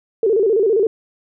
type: tone with vibrato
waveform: sine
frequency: 419.4 Hz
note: G#4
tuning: 17 cents sharp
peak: -12 dBFS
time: 0.23-0.87 s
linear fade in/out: 2 ms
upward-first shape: square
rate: 15 Hz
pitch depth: 130 cents each way
effects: none